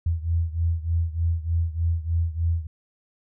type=beating tone pair; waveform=sine; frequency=82.41 / 85.71 Hz; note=E2 / F2; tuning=0 / -32 cents; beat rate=3.3 Hz; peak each=-23 / -26 dBFS; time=0.06-2.67 s; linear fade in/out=5 ms; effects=none